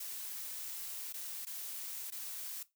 blue noise with dropouts, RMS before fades -43 dBFS, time 0-2.63 s, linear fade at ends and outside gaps 5 ms, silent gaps 1.127-1.139 / 1.452-1.467 / 2.104-2.12 s, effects noise-tail reverb RT60 0.2 s tail -17 dB re dry

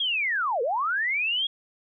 sine linear two-way sweep, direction down then up, 3335 to 440 to 3335 Hz, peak -23 dBFS, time 0-1.47 s, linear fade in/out 5 ms, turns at 0.62 s, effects none

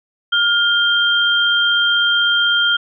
sine tone pair together, 1414 / 3174 Hz, F6 / G7, +21 / +21 cents, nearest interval octave + major second, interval 1400 cents, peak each -15 dBFS, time 0.32-2.77 s, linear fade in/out 10 ms, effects none

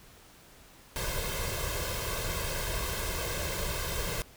pink noise with comb filter, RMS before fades -33 dBFS, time 0.96-4.22 s, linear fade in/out 0 ms, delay 1.9 ms, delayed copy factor +0.75, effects pink hiss -55 dBFS RMS until 4.36 s

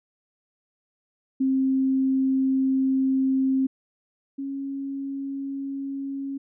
sine tone pair in turn, 265.3 / 274.7 Hz, C4 / C#4, +24 / -16 cents, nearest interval minor second, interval 60 cents, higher second, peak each -19 / -28 dBFS, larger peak first, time 1.4-3.67 / 4.38-6.38 s, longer first, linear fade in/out 10 ms, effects none

